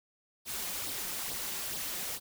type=noise with flanger; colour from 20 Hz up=white; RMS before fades=-37 dBFS; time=0.45-2.2 s; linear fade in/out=50 ms; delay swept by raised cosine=0.21 to 5.71 ms; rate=2.3 Hz; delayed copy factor=+0.6; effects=none